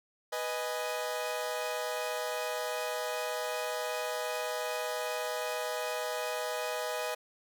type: chord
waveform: sawtooth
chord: G# minor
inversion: first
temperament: equal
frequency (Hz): 493.9 / 622.3 / 830.6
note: B4 / D#5 / G#5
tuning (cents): 0 / 0 / 0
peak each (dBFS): -33 / -32 / -36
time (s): 0.32-7.15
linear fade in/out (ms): 10
effects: none